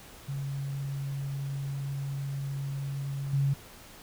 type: tone with level steps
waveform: sine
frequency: 138.59 Hz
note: C#3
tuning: in tune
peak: -31 / -23 dBFS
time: 0.28-3.54 s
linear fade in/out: 10 ms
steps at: 3.33 s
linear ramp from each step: 5 ms
effects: pink hiss -50 dBFS RMS until 4.02 s